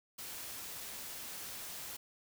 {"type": "noise", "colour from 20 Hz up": "white", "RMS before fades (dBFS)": -45, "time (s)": [0.18, 1.97], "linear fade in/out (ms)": 10, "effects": []}